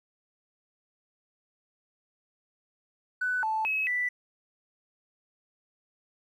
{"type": "tone with pitch steps", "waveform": "triangle", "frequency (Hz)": [1495, 876, 2567, 1976], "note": ["F#6", "A5", "E7", "B6"], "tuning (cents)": [17, -8, -47, 0], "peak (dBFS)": -22, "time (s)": [3.21, 4.09], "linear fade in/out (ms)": 10, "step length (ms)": 220, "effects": ["tanh soft clip ceiling -24 dBFS"]}